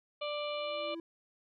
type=harmonic tone; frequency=590 Hz; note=D5; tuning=8 cents sharp; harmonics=1 / 2 / 4 / 5 / 6 / 7; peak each=-36 / -42 / -44 / -44 / -47 / -50 dBFS; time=0.21-0.95 s; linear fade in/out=10 ms
type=tone with exponential growth; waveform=triangle; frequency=332.3 Hz; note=E4; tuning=14 cents sharp; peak=-36 dBFS; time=0.35-1 s; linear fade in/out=2 ms; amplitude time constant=140 ms
effects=none